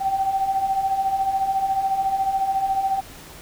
sine beating tone pair, 764 / 778 Hz, G5 / G5, -45 / -13 cents, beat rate 14 Hz, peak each -27 / -20 dBFS, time 0-3.01 s, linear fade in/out 20 ms, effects pink hiss -42 dBFS RMS until 3.41 s

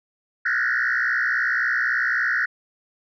sine tone with frequency modulation, 1661.2 Hz, G#6, in tune, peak -18 dBFS, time 0.45-2.46 s, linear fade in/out 10 ms, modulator 61.8 Hz, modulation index 4.1, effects tanh soft clip ceiling -15 dBFS

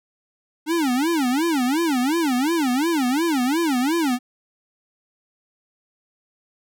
square tone with vibrato, 289.4 Hz, D4, 25 cents flat, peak -19 dBFS, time 0.66-4.19 s, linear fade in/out 50 ms, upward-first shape sine, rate 2.8 Hz, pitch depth 290 cents each way, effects none

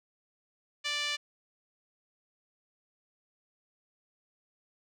5% pulse tone with band-pass filter, 587.3 Hz, D5, in tune, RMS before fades -33 dBFS, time 0.84-1.17 s, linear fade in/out 20 ms, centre 2600 Hz, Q 1.2, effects none

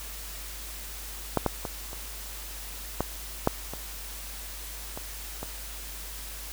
clicks, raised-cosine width 1 ms, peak -8 / -9 / -17 / -26 / -11 / -6 / -21 / -22 / -20 dBFS, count 9, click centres 1.373 / 1.463 / 1.652 / 1.931 / 3.006 / 3.474 / 3.736 / 4.975 / 5.43 s, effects added 50 Hz sine -41 dBFS peak until 6.52 s + white hiss -41 dBFS RMS until 6.52 s

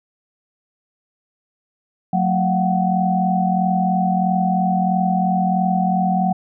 sine tone cluster, 183.4 / 225 / 706 / 749 Hz, F#3 / A3 / F5 / F#5, -15 / +39 / +19 / +21 cents, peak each -18 / -26 / -26 / -19 dBFS, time 2.13-6.33 s, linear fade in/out 5 ms, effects none

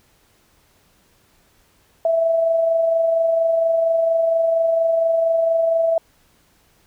sine tone with amplitude modulation, 659.3 Hz, E5, in tune, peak -13 dBFS, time 2.05-5.98 s, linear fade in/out 2 ms, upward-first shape sine, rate 24.3 Hz, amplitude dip 35%, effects pink hiss -58 dBFS RMS until 6.86 s

